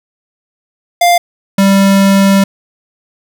square tone pair in turn, 698.5 / 196.01 Hz, F5 / G3, 0 / 0 cents, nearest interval octave + minor seventh, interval 2200 cents, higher first, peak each -6 dBFS, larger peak neither, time 1.01-1.18 / 1.58-2.44 s, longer second, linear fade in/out 5 ms, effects none

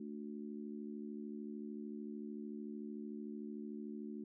harmonic tone, 73.4 Hz, D2, in tune, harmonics 3 / 4 / 5, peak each -45 / -49 / -51 dBFS, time 0-4.24 s, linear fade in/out 5 ms, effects none

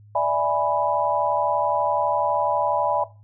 sine chord, E dominant seventh, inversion third, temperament equal, 587.3 / 659.3 / 830.6 / 987.8 Hz, D5 / E5 / G#5 / B5, 0 / 0 / 0 / 0 cents, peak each -24 dBFS, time 0.15-3.04 s, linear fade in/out 5 ms, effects noise-tail reverb RT60 0.3 s tail -17 dB re dry + added 104 Hz sine -46 dBFS peak until 3.23 s

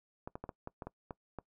clicks, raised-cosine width 1 ms, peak -27 dBFS, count 9, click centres 0.275 / 0.355 / 0.44 / 0.492 / 0.674 / 0.822 / 0.87 / 1.108 / 1.387 s, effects noise-tail reverb RT60 0.1 s tail -22 dB re dry

